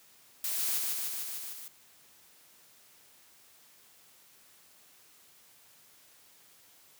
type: noise with echo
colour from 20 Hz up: blue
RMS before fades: -33 dBFS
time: 0.44-0.78 s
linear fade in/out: 2 ms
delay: 150 ms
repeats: 6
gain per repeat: -2 dB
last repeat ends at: 1.68 s
effects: white hiss -60 dBFS RMS until 6.99 s + high-pass 80 Hz 12 dB/octave